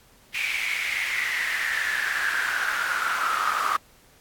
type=noise with high-pass filter sweep; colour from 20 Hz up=brown; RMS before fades=-26 dBFS; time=0.34-3.77 s; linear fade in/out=10 ms; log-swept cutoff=2400 to 1200 Hz; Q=8.4; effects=pink hiss -56 dBFS RMS until 4.2 s + AAC 64 kbps